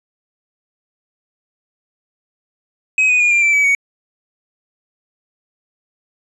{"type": "tone with pitch steps", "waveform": "triangle", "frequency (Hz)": [2537, 2485, 2434, 2384, 2335, 2286, 2239], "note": ["D#7", "D#7", "D#7", "D7", "D7", "D7", "C#7"], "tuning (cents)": [33, -3, -39, 25, -11, -47, 17], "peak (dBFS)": -9, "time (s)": [2.98, 3.75], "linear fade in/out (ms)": 2, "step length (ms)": 110, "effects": ["resampled to 24000 Hz"]}